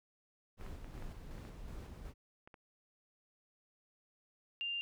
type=noise with tremolo; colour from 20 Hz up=brown; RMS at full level=-46 dBFS; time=0.57-2.14 s; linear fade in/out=50 ms; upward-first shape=square; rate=2.7 Hz; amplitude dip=30%
type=clicks; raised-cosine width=0.5 ms; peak=-39 dBFS; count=9; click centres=0.611 / 0.664 / 0.845 / 0.978 / 1.024 / 1.382 / 1.451 / 2.475 / 2.542 s
type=tone; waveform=sine; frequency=2794 Hz; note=F7; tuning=in tune; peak=-36 dBFS; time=4.61-4.81 s; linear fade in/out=0 ms
effects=none